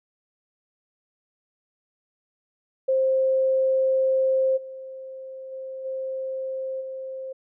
sine tone with level steps, 527 Hz, C5, 12 cents sharp, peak -18 / -35 / -32 / -27 / -31 dBFS, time 2.88-7.33 s, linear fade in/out 10 ms, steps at 4.56 / 5.51 / 5.84 / 6.8 s, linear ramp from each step 20 ms, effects none

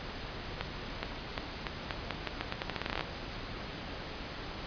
accelerating click train, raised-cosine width 0.3 ms, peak -16 dBFS, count 20, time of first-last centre 0.61-3.009 s, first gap 420 ms, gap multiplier 0.83, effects pink hiss -41 dBFS RMS until 4.66 s + resampled to 11025 Hz

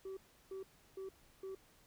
sine tone bursts, 383.6 Hz, G4, 37 cents flat, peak -40 dBFS, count 4, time 0.05-1.55 s, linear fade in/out 5 ms, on 120 ms, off 340 ms, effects tanh soft clip ceiling -42 dBFS + pink hiss -67 dBFS RMS until 1.86 s

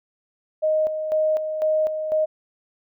sine tone with tremolo, 622.3 Hz, D#5, in tune, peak -17 dBFS, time 0.62-2.26 s, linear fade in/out 20 ms, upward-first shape square, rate 2 Hz, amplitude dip 55%, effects none

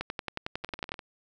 two click trains, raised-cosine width 0.3 ms, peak -16 / -24 dBFS, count 11 / 8, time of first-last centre 0.01-0.919 / 0.64-0.992 s, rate 11 / 19.9 Hz, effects none

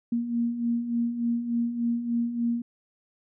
sine beating tone pair, 232.9 / 236.3 Hz, A#3 / A#3, -1 / +24 cents, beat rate 3.4 Hz, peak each -32 / -25 dBFS, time 0.12-2.62 s, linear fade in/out 5 ms, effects none

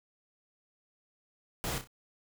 pink noise with echo, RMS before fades -35 dBFS, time 1.64-1.78 s, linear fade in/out 0 ms, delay 31 ms, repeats 3, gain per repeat -8 dB, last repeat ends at 1.873 s, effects none

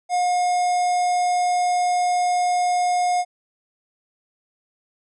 square tone with notch filter, 717 Hz, F5, 45 cents sharp, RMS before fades -20 dBFS, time 0.09-3.25 s, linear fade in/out 50 ms, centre 3000 Hz, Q 0.66, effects resampled to 22050 Hz

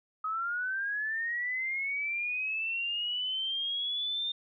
sine linear sweep, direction up, 1260 to 3633 Hz, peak -30 dBFS, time 0.24-4.32 s, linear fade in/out 5 ms, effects none

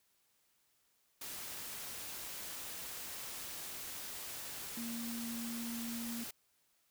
sine tone in noise, 233.1 Hz, A#3, in tune, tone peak -40 dBFS, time 4.77-6.24 s, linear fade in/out 5 ms, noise white, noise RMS -45 dBFS, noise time 1.21-6.31 s, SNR +2 dB, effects white hiss -75 dBFS RMS until 6.9 s

